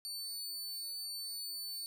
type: tone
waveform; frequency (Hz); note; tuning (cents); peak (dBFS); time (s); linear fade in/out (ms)
sawtooth; 4501; C#8; +26; -37; 0.05-1.86; 0
effects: none